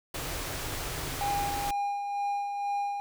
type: band-stop noise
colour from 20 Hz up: pink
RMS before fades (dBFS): -35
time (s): 0.14-1.71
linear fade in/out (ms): 5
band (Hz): 170 to 250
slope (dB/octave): 96
type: tone with tremolo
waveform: triangle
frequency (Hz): 809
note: G#5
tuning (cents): -46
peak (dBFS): -25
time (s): 1.21-3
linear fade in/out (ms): 0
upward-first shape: sine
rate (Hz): 2.1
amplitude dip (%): 40
effects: none